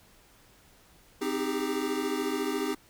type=chord; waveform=square; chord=Ab major seventh; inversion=first; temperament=equal with one note detuned; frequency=261.6 / 311.1 / 392 / 406.1 Hz; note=C4 / Eb4 / G4 / Ab4; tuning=0 / 0 / 0 / -39 cents; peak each=-35 / -34 / -35 / -35 dBFS; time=1.21-2.75 s; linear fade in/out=10 ms; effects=pink hiss -59 dBFS RMS until 2.89 s